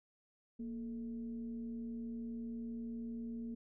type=tone with frequency modulation; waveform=sine; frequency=233.1 Hz; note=A#3; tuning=in tune; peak=-40 dBFS; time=0.59-3.55 s; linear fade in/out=10 ms; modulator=203 Hz; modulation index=0.34; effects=none